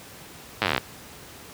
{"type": "slowing click train", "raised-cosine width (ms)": 0.3, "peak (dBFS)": -5, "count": 14, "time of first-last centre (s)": [0.62, 0.779], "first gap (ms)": 9, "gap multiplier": 1.05, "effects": ["pink hiss -44 dBFS RMS until 1.53 s", "high-pass 80 Hz 12 dB/octave"]}